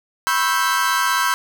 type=chord; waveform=40% pulse; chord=C# half-diminished seventh; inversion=third; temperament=equal with one note detuned; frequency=987.8 / 1083.4 / 1318.5 / 1568 Hz; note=B5 / C#6 / E6 / G6; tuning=0 / -40 / 0 / 0 cents; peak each=-22 / -22 / -22 / -20 dBFS; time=0.27-1.34 s; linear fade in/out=0 ms; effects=none